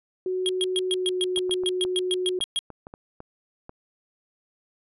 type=tone with pitch glide; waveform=sine; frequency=370 to 366.2 Hz; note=F#4 to F#4; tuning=0 to -18 cents; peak=-24 dBFS; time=0.26-2.39 s; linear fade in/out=2 ms; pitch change=-18 cents; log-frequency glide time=0.88-1.16 s
type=tone bursts; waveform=square; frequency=3271 Hz; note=G#7; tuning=27 cents flat; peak=-23 dBFS; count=15; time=0.46-2.59 s; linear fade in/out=0 ms; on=30 ms; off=120 ms
type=clicks; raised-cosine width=1 ms; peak=-26 dBFS; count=10; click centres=1.376 / 1.495 / 1.636 / 1.85 / 2.405 / 2.703 / 2.869 / 2.939 / 3.204 / 3.694 s
effects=resampled to 32000 Hz